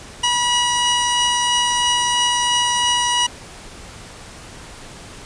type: tone pair together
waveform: sawtooth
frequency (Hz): 970 / 2907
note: B5 / F#7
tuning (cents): -31 / -31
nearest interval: octave + perfect fifth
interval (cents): 1900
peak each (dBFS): -15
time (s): 0.23-3.27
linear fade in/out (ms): 10
effects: pink hiss -38 dBFS RMS until 5.25 s + resampled to 22050 Hz